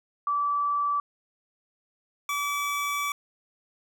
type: tone pair in turn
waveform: sine / 25% pulse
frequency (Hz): 1157 / 1149.7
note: D6 / D6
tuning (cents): -26 / -37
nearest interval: unison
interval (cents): 11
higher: first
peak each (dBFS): -23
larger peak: neither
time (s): 0.27-1 / 2.29-3.12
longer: second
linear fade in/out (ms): 2
effects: none